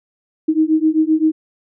sine beating tone pair, 310.8 / 318.5 Hz, D#4 / D#4, -2 / +41 cents, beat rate 7.7 Hz, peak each -15 dBFS, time 0.48-1.32 s, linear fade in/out 10 ms, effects none

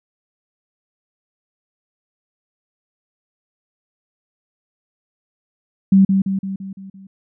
sine tone with echo, 193.4 Hz, G3, 23 cents flat, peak -7 dBFS, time 5.92-6.05 s, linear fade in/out 5 ms, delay 170 ms, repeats 6, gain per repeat -5 dB, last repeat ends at 7.07 s, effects none

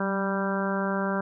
harmonic tone with a mistuned harmonic, 196 Hz, G3, in tune, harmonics 1 / 2 / 3 / 4 / 5 / 6 / 7 / 8, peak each -28 / -33 / -32 / -38 / -34 / -38 / -35 / -35 dBFS, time 0-1.21 s, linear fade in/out 5 ms, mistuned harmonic 1, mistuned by -29 cents, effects none

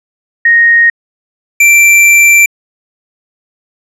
sine / square tone pair in turn, 1864.7 / 2349 Hz, A#6 / D7, 0 / 0 cents, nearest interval major third, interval 400 cents, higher second, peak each -3 dBFS, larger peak neither, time 0.45-0.9 / 1.6-2.46 s, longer second, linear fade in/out 5 ms, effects low-pass 12000 Hz 12 dB/octave

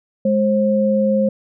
sine tone pair together, 208.7 / 532.8 Hz, G#3 / C5, +9 / +31 cents, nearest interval octave + major third, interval 1622 cents, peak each -16 dBFS, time 0.25-1.29 s, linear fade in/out 5 ms, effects none

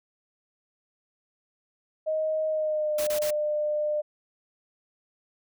sine tone with pitch glide, 626 to 600.8 Hz, D#5 to D5, +10 to +39 cents, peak -24 dBFS, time 2.06-4.02 s, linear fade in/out 20 ms, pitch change -71 cents, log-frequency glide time 2.48-3.02 s
white noise bursts, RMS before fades -34 dBFS, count 3, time 2.98-3.307 s, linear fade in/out 5 ms, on 91 ms, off 27 ms
effects none

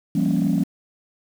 sine chord, G half-diminished seventh, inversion third, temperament equal with one note detuned, 170.33 / 196 / 233.1 / 277.2 Hz, F3 / G3 / Bb3 / Db4, -43 / 0 / 0 / 0 cents, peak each -21 / -21 / -23 / -22 dBFS, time 0.15-0.64 s, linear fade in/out 5 ms, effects tanh soft clip ceiling -12 dBFS + 7-bit

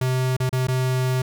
square tone with dropouts, 128.7 Hz, C3, 28 cents flat, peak -20 dBFS, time 0.01-1.22 s, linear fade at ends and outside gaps 5 ms, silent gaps 0.367-0.401 / 0.494-0.527 / 0.671-0.683 s, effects none

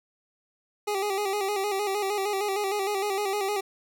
25% pulse tone with vibrato, 401.1 Hz, G4, 40 cents sharp, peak -22 dBFS, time 0.87-3.61 s, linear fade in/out 10 ms, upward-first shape square, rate 6.5 Hz, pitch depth 61 cents each way, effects none

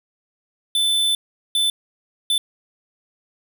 square tone bursts at uneven times, 3520 Hz, A7, in tune, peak -17 dBFS, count 3, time 0.75-1.15 / 1.55-1.7 / 2.3-2.38 s, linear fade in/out 2 ms, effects none

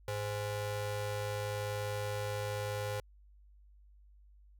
35% pulse ring-modulated tone, 311.1 Hz, D#4, in tune, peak -30 dBFS, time 0.08-3 s, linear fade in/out 2 ms, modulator 206 Hz, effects added 50 Hz sine -57 dBFS peak until 4.59 s

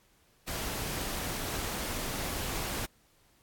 pink noise, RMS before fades -35 dBFS, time 0.47-2.86 s, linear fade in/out 10 ms, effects pink hiss -66 dBFS RMS until 3.42 s + AAC 64 kbps

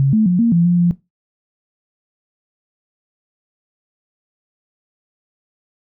sine tone with pitch steps, 137 / 217.4 / 178.6 / 232.3 / 170.4 / 175.2 / 173.6 Hz, C#3 / A3 / F3 / A#3 / F3 / F3 / F3, -20 / -21 / +39 / -6 / -42 / +6 / -10 cents, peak -10 dBFS, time 0-0.91 s, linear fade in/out 0 ms, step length 130 ms, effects noise-tail reverb RT60 0.2 s tail -17 dB re dry

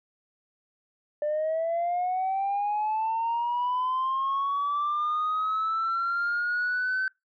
sine linear sweep, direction up, 591 to 1536 Hz, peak -23 dBFS, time 1.22-7.08 s, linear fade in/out 2 ms, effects noise-tail reverb RT60 0.2 s tail -25 dB re dry + tanh soft clip ceiling -22 dBFS

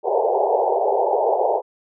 pink band-pass noise, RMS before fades -19 dBFS, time 0.03-1.62 s, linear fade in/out 50 ms, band 390 to 900 Hz, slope 96 dB/octave, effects none

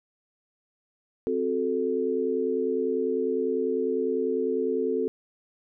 sine chord, F# diminished, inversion second, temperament equal, 261.6 / 370 / 440 Hz, C4 / F#4 / A4, 0 / 0 / 0 cents, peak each -30 / -29 / -26 dBFS, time 1.27-5.08 s, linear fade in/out 0 ms, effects none

